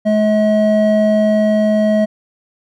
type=tone pair together; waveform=triangle; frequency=213.2 / 639 Hz; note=G#3 / D#5; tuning=+46 / +46 cents; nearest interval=octave + perfect fifth; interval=1900 cents; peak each=-11 dBFS; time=0.05-2.06 s; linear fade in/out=20 ms; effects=none